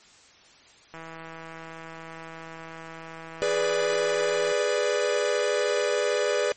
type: click train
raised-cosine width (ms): 0.5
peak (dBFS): -26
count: 584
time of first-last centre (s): 0.94-4.517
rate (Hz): 163
type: chord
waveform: 45% pulse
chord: G# diminished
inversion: none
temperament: equal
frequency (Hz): 415.3 / 493.9 / 587.3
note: G#4 / B4 / D5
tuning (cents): 0 / 0 / 0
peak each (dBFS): -27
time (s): 3.42-6.52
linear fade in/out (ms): 0
effects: white hiss -54 dBFS RMS until 6.56 s + MP3 32 kbps